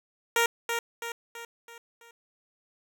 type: tone with echo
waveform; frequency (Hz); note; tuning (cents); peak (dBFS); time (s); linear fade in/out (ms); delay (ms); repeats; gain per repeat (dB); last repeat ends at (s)
10% pulse; 466.2; A#4; 0; -13; 0.36-0.46; 2; 330; 5; -6; 2.11
effects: none